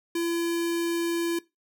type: tone with notch filter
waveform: square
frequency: 338.4 Hz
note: E4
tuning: 45 cents sharp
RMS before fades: -27 dBFS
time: 0.15-1.39 s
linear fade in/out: 5 ms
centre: 770 Hz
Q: 0.82
effects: noise-tail reverb RT60 0.2 s tail -19 dB re dry